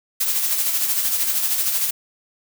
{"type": "noise with tremolo", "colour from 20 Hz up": "blue", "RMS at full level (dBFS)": -19, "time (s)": [0.2, 1.91], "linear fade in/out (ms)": 10, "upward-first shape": "sine", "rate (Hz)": 13, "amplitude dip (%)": 45, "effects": []}